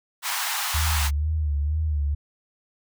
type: high-pass noise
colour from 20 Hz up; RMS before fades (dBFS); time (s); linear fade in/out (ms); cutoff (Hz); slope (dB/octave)
pink; -27; 0.22-1.11; 50; 790; 48
type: tone with vibrato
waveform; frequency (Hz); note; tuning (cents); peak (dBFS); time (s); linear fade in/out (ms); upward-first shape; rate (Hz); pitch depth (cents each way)
sine; 75.2; D2; +42; -21; 0.74-2.15; 10; sine; 2.1; 84
effects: none